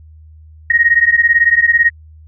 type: beating tone pair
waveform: sine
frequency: 1864.7 / 1882.7 Hz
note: A#6 / A#6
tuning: 0 / +17 cents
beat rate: 18 Hz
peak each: -11 dBFS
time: 0.7-1.9 s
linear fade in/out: 5 ms
effects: added 78 Hz sine -37 dBFS peak until 2.27 s